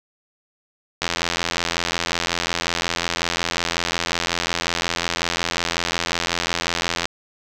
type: click train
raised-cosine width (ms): 0.2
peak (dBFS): -3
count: 517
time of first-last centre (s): 1.02-7.055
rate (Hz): 85.5
effects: none